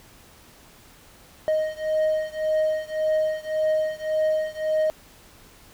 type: beating tone pair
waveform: triangle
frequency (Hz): 622.3 / 624.1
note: D#5 / D#5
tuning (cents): 0 / +5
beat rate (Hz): 1.8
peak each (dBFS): -22 / -23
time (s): 1.48-4.9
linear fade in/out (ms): 0
effects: pink hiss -51 dBFS RMS until 5.73 s

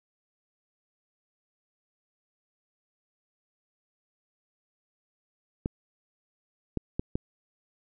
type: clicks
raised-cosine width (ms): 3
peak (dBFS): -15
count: 4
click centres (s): 5.659 / 6.773 / 6.995 / 7.155
effects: none

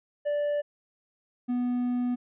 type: tone pair in turn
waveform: triangle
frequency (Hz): 585 / 246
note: D5 / B3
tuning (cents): -7 / -7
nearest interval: octave + minor third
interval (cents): 1500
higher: first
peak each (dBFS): -23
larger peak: neither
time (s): 0.25-0.62 / 1.48-2.16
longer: second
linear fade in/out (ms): 20
effects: resampled to 8000 Hz

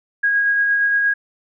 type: tone with tremolo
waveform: sine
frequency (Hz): 1642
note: G#6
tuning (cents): -20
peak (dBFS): -13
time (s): 0.23-1.14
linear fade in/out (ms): 10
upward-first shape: sine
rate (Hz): 8.6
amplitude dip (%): 25
effects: none

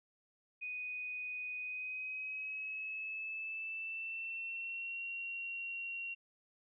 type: tone with pitch glide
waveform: sine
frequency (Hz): 2489 to 2746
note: D#7 to F7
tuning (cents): 0 to -30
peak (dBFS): -39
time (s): 0.61-6.15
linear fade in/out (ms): 20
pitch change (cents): +170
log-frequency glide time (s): 1.58-5.03
effects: none

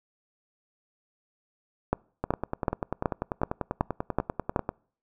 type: two click trains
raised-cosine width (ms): 1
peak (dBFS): -14 / -9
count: 26 / 8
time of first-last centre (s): 2.24-4.691 / 1.93-4.562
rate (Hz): 10.2 / 2.66
effects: noise-tail reverb RT60 0.5 s tail -26 dB re dry

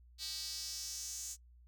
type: tone with high-pass filter sweep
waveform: square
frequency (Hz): 174.61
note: F3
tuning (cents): 0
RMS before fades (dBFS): -43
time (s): 0.18-1.37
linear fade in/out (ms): 50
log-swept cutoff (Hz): 4300 to 6800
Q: 3.9
effects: noise-tail reverb RT60 0.1 s tail -22 dB re dry + added 60 Hz sine -58 dBFS peak until 1.67 s

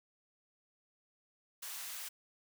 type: high-pass noise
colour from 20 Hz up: white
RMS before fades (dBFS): -44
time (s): 1.62-2.09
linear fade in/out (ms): 10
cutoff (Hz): 910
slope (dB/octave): 12
effects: none

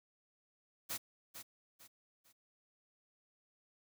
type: noise with echo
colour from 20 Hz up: white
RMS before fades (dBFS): -40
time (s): 0.89-0.98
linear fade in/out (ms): 20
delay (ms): 450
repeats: 3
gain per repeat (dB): -9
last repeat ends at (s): 2.33
effects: none

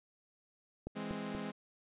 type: click train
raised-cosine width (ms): 2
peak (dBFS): -27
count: 3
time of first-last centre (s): 0.87-1.35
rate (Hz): 4.17
type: chord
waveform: sawtooth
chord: E augmented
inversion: none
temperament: equal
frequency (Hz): 164.81 / 207.7 / 261.6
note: E3 / G#3 / B#3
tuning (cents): 0 / 0 / 0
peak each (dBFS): -43 / -37 / -40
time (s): 0.95-1.52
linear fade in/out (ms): 20
effects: resampled to 8000 Hz

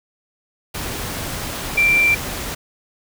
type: tone in noise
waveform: sine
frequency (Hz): 2356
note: D7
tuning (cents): +5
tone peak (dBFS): -12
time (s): 1.77-2.15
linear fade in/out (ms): 10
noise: pink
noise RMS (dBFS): -27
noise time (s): 0.74-2.55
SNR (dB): +12
effects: none

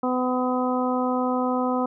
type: harmonic tone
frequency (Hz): 252.4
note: B3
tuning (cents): +38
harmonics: 1 / 2 / 3 / 4 / 5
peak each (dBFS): -24 / -27 / -29 / -30 / -31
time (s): 0.03-1.86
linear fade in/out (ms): 5
effects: none

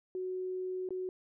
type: tone with dropouts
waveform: sine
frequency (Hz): 370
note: F#4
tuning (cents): 0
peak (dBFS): -34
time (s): 0.15-1.09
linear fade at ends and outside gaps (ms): 1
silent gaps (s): 0.889-0.906
effects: none

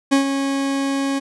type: tone with ADSR envelope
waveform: 40% pulse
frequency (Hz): 274.5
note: C#4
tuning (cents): -17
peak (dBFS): -10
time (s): 0.11-1.2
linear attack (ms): 18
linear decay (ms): 110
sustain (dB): -8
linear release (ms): 21
effects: resampled to 24000 Hz

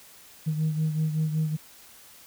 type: beating tone pair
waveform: sine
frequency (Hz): 155.56 / 160.86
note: D#3 / E3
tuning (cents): 0 / -42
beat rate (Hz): 5.3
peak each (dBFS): -23 / -30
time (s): 0.46-1.57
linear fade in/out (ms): 20
effects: tanh soft clip ceiling -19 dBFS + white hiss -51 dBFS RMS until 2.26 s

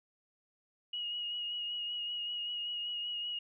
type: tone with vibrato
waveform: sine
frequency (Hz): 2888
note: F#7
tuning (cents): -43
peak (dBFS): -35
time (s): 0.93-3.39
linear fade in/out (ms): 5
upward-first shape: sine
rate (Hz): 5.2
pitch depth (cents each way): 22
effects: none

